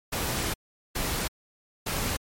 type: noise bursts at uneven times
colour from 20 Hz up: pink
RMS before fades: -29 dBFS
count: 3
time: 0.12-0.54 / 0.95-1.28 / 1.86-2.17 s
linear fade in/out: 10 ms
effects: MP3 64 kbps